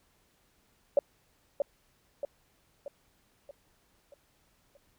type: tone with echo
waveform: sine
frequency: 567 Hz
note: C#5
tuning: 39 cents sharp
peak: -18 dBFS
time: 0.97-0.99 s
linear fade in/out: 2 ms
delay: 630 ms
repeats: 6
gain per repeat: -6 dB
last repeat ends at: 4.77 s
effects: pink hiss -69 dBFS RMS until 4.98 s